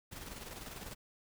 pink noise with tremolo, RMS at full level -45 dBFS, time 0.11-0.95 s, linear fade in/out 20 ms, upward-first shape square, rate 20 Hz, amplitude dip 45%, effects none

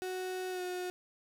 35% pulse tone with pitch glide, 370 to 362.2 Hz, F#4 to F#4, 0 to -37 cents, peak -34 dBFS, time 0.02-0.9 s, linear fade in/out 0 ms, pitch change -37 cents, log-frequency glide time 0.5-0.62 s, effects none

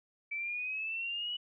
sine exponential sweep, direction up, 2304 to 2960 Hz, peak -34 dBFS, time 0.31-1.37 s, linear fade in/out 10 ms, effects none

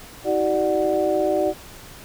sine tone cluster, 321.7 / 379 / 592 / 741 Hz, E4 / F#4 / D5 / F#5, -42 / +42 / +14 / +2 cents, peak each -25 / -23 / -21 / -27 dBFS, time 0.24-1.54 s, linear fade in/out 50 ms, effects pink hiss -42 dBFS RMS until 2.04 s

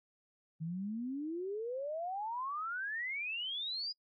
sine exponential sweep, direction up, 155.1 to 4980 Hz, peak -36 dBFS, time 0.6-3.93 s, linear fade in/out 20 ms, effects noise-tail reverb RT60 0.1 s tail -26 dB re dry + AAC 32 kbps

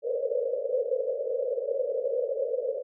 pink band-pass noise, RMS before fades -29 dBFS, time 0.02-2.83 s, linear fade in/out 50 ms, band 470 to 560 Hz, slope 96 dB/octave, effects none

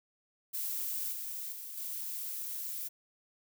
violet noise with level steps, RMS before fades -36 / -40 / -44 / -39 dBFS, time 0.53-2.89 s, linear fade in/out 20 ms, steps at 1.12 / 1.52 / 1.77 s, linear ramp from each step 5 ms, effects none

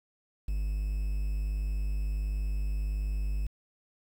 triangle tone, 50.7 Hz, G#1, 41 cents flat, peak -26 dBFS, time 0.48-3.47 s, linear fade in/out 5 ms, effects 9-bit

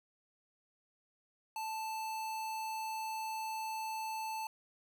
square tone, 880 Hz, A5, in tune, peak -38 dBFS, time 1.56-4.47 s, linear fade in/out 2 ms, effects none

